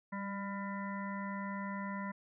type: harmonic tone with a mistuned harmonic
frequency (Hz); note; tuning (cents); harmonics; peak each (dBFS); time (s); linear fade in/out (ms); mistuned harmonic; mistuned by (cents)
199.5; G3; +31; 1 / 3 / 5 / 7 / 9 / 10; -39 / -49 / -43 / -50 / -49 / -50; 0.12-2.12; 10; 1; -27
effects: none